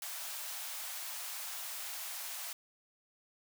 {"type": "high-pass noise", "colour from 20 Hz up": "white", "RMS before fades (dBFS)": -42, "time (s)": [0.02, 2.53], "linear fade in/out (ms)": 2, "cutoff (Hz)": 610, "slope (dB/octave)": 48, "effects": []}